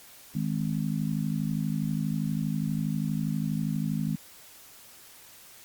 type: harmonic tone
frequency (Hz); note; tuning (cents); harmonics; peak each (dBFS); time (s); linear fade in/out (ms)
52.4; G#1; +16; 3 / 4 / 5; -29 / -30 / -35; 0.35-4.16; 5
effects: white hiss -51 dBFS RMS until 5.64 s + Opus 48 kbps